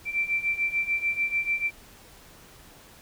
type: beating tone pair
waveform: sine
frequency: 2341 / 2347.8 Hz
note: D7 / D7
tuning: -6 / -1 cents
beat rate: 6.8 Hz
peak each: -29 / -26 dBFS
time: 0.05-1.71 s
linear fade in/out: 50 ms
effects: pink hiss -51 dBFS RMS until 3.01 s